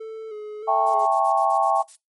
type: tone with vibrato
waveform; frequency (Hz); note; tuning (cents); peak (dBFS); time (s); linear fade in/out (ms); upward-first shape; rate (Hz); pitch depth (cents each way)
triangle; 432.6; A4; -29; -29; 0-1.06; 10; square; 1.6; 38
type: chord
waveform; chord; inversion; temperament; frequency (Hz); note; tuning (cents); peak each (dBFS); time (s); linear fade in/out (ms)
sine; A dominant seventh; second; just; 660 / 792 / 880 / 1100; E5 / G5 / A5 / C#6; +2 / +18 / 0 / -14; -22 / -20 / -25 / -23; 0.67-1.83; 20
type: noise bursts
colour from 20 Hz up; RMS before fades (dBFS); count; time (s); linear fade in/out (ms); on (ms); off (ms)
violet; -40; 9; 0.86-1.961; 10; 85; 42
effects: noise-tail reverb RT60 0.2 s tail -21 dB re dry + MP3 48 kbps